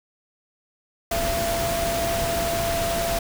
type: tone in noise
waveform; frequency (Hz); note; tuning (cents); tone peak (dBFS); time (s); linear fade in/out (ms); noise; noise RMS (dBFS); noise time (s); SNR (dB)
sine; 676; E5; +43; -24; 1.11-3.19; 5; pink; -27; 1.11-3.19; 0
effects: none